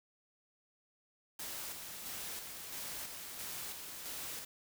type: noise with tremolo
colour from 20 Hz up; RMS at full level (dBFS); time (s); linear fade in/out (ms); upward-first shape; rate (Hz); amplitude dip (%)
white; -43; 1.39-4.45; 5; square; 1.5; 35
effects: none